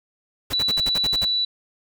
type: noise bursts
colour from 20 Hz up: pink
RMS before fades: -29 dBFS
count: 9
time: 0.5-1.252 s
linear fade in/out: 10 ms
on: 40 ms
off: 49 ms
type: tone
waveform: sine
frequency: 3951 Hz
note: B7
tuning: in tune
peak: -19 dBFS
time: 0.53-1.45 s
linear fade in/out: 5 ms
effects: none